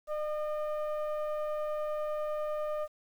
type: tone with frequency modulation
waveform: sine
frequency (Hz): 605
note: D#5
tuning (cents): -49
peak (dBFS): -29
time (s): 0.07-2.88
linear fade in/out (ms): 50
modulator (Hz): 610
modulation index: 0.68
effects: tanh soft clip ceiling -29 dBFS + 10-bit